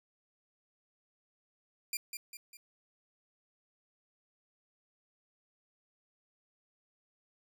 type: tone with echo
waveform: 10% pulse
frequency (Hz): 2395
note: D7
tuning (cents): +33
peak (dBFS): -24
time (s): 1.93-1.97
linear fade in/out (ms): 2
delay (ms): 200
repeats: 3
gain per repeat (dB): -6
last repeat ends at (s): 2.57
effects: none